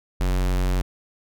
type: tone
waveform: square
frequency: 45.81 Hz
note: F#1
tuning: 17 cents flat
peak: -20 dBFS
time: 0.2-0.82 s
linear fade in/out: 10 ms
effects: none